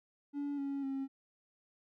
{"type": "tone with pitch steps", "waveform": "triangle", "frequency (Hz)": [285.9, 278.1, 270.5], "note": ["D4", "C#4", "C#4"], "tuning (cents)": [-46, 6, -42], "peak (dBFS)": -32, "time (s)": [0.33, 1.08], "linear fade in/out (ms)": 50, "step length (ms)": 250, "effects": ["tanh soft clip ceiling -29 dBFS"]}